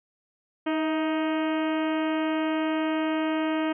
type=harmonic tone with a mistuned harmonic; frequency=313.1 Hz; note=D#4; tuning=11 cents sharp; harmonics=1 / 2 / 3 / 4 / 5 / 6 / 7 / 8 / 9 / 10; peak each=-25 / -31 / -35 / -37 / -39 / -41 / -42 / -43 / -44 / -45 dBFS; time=0.66-3.73 s; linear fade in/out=10 ms; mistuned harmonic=2; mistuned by=+34 cents; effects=none